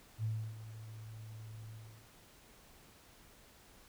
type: tone with ADSR envelope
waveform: sine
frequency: 110 Hz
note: A2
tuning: in tune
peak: -32 dBFS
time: 0.18-2.1 s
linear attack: 58 ms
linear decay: 310 ms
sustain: -14 dB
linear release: 410 ms
effects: pink hiss -61 dBFS RMS until 3.88 s